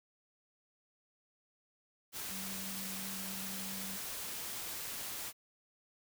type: tone in noise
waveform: sine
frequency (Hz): 192.4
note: G3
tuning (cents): -32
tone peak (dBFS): -46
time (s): 2.28-3.99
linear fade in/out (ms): 50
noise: white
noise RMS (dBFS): -42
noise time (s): 2.12-5.33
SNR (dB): -7
effects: none